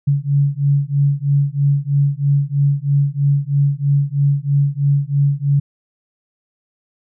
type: beating tone pair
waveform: sine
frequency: 140 / 143.1 Hz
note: C#3 / D3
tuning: +18 / -45 cents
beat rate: 3.1 Hz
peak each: -16 dBFS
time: 0.07-5.6 s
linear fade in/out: 10 ms
effects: none